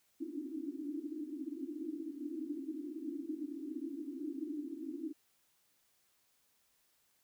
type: band-pass noise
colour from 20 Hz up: white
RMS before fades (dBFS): -42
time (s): 0.2-5.13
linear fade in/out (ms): 20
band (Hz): 270 to 330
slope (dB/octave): 96
effects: white hiss -74 dBFS RMS until 7.23 s